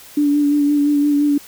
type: tone with vibrato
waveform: sine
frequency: 290.5 Hz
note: D4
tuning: 19 cents flat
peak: -12 dBFS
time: 0.17-1.38 s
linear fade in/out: 5 ms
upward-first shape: sine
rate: 5.8 Hz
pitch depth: 24 cents each way
effects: white hiss -41 dBFS RMS until 1.47 s